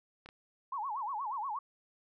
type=clicks; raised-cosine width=0.3 ms; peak=-33 dBFS; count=2; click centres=0.26 / 0.289 s
type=tone with vibrato; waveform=sine; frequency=965 Hz; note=B5; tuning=40 cents flat; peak=-34 dBFS; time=0.72-1.59 s; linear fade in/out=5 ms; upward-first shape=sine; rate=8.4 Hz; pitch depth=270 cents each way
effects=none